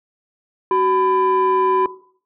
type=tone pair together; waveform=sine; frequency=375.4 / 1002.2 Hz; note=F#4 / B5; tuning=+25 / +25 cents; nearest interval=octave + perfect fourth; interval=1700 cents; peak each=-15 dBFS; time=0.71-1.86 s; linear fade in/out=2 ms; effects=noise-tail reverb RT60 0.5 s tail -17 dB re dry + tanh soft clip ceiling -10 dBFS